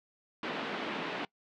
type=band-pass noise; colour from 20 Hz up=pink; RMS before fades=-37 dBFS; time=0.43-1.25 s; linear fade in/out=2 ms; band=210 to 3400 Hz; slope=24 dB/octave; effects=noise-tail reverb RT60 0.1 s tail -23 dB re dry

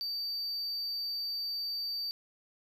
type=tone; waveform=triangle; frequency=4621 Hz; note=D8; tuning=29 cents flat; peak=-32 dBFS; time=0.01-2.11 s; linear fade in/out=0 ms; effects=none

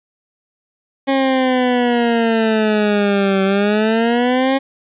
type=exponential two-way sweep; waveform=20% pulse; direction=down then up; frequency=273 to 191.9 to 273 Hz; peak=-8 dBFS; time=1.07-4.59 s; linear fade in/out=20 ms; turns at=3.43 s; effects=resampled to 8000 Hz + 8-bit

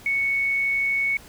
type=tone; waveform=sine; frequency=2217 Hz; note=C#7; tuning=in tune; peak=-20 dBFS; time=0.06-1.17 s; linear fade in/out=2 ms; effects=pink hiss -47 dBFS RMS until 1.28 s

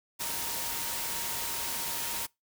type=tone in noise; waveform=sine; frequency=932.3 Hz; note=A#5; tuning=in tune; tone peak=-44 dBFS; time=0.19-2.27 s; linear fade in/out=20 ms; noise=white; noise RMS=-34 dBFS; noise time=0.19-2.27 s; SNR=-13 dB; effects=noise-tail reverb RT60 0.2 s tail -24 dB re dry

